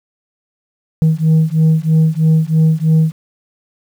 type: beating tone pair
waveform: sine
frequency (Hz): 157.5 / 160.6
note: D#3 / E3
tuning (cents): +21 / -45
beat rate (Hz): 3.1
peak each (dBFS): -10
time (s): 1.02-3.12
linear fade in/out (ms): 0
effects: tanh soft clip ceiling -6 dBFS + 7-bit